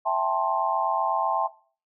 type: chord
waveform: sine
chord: A minor seventh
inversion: second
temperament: just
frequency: 660 / 792 / 880 / 1056 Hz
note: E5 / G5 / A5 / C6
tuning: +2 / +18 / 0 / +16 cents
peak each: -27 dBFS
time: 0.05-1.48 s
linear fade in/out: 20 ms
effects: noise-tail reverb RT60 0.4 s tail -18 dB re dry